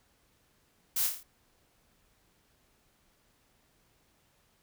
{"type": "noise with echo", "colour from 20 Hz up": "blue", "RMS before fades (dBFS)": -30, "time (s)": [0.96, 1.07], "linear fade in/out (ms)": 5, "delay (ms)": 27, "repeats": 6, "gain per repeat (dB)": -4, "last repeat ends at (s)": 1.232, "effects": ["pink hiss -69 dBFS RMS until 4.62 s"]}